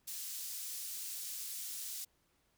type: high-pass noise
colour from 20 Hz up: pink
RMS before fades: -43 dBFS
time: 0.07-2.05 s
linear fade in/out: 10 ms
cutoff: 6100 Hz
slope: 12 dB/octave
effects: pink hiss -75 dBFS RMS until 2.57 s